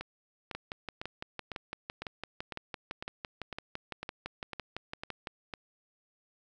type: two click trains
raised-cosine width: 0.3 ms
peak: -21 / -22 dBFS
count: 29 / 12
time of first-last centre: 0.55-5.272 / 0.01-5.538 s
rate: 5.93 / 1.99 Hz
effects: none